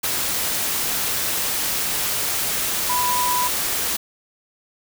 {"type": "tone in noise", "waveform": "sine", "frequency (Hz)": 987.8, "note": "B5", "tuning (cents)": 0, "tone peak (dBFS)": -20, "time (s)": [2.89, 3.48], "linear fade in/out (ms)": 10, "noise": "white", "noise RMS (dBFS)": -23, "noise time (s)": [0.03, 3.97], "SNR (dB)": 0, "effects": []}